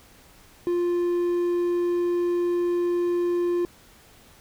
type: tone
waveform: triangle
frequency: 350 Hz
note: F4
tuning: 4 cents sharp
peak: -19 dBFS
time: 0.67-3.65 s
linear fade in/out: 0 ms
effects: pink hiss -53 dBFS RMS until 4.4 s